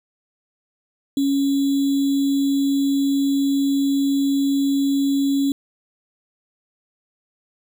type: tone with sample-and-hold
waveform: sine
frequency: 277.2 Hz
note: C#4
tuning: in tune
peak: -16 dBFS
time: 1.17-5.52 s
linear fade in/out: 2 ms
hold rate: 3675 Hz
effects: none